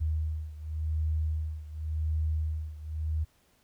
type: beating tone pair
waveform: sine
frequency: 77.78 / 78.68 Hz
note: D#2 / D#2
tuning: 0 / +20 cents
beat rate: 0.9 Hz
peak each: -30 / -33 dBFS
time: 0-3.25 s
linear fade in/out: 20 ms
effects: pink hiss -67 dBFS RMS until 3.63 s